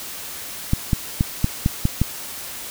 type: clicks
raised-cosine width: 5 ms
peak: -4 dBFS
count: 7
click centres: 0.734 / 0.932 / 1.209 / 1.444 / 1.661 / 1.854 / 2.016 s
effects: white hiss -33 dBFS RMS until 2.7 s